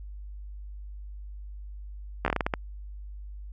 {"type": "slowing click train", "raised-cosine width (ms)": 0.5, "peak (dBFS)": -10, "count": 9, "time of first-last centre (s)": [2.25, 2.538], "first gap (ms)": 13, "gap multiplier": 1.28, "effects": ["added 50 Hz sine -38 dBFS peak until 3.52 s"]}